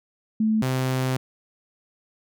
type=tone pair in turn; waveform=sine / sawtooth; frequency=218.3 / 129.8 Hz; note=A3 / C3; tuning=-13 / -13 cents; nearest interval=major sixth; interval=900 cents; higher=first; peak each=-18 dBFS; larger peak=neither; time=0.4-0.62 / 0.62-1.17 s; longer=second; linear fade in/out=5 ms; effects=none